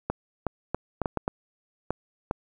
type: clicks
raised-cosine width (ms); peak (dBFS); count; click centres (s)
1; -12; 9; 0.1 / 0.467 / 0.746 / 1.017 / 1.058 / 1.173 / 1.279 / 1.906 / 2.311
effects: 9-bit